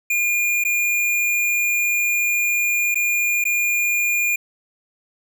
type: tone with dropouts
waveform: square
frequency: 2419 Hz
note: D#7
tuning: 49 cents flat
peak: -18 dBFS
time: 0.1-4.36 s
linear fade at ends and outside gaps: 5 ms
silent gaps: 0.639-0.649 / 2.945-2.955 / 3.441-3.452 s
effects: none